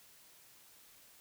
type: silence
effects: white hiss -61 dBFS RMS until 1.2 s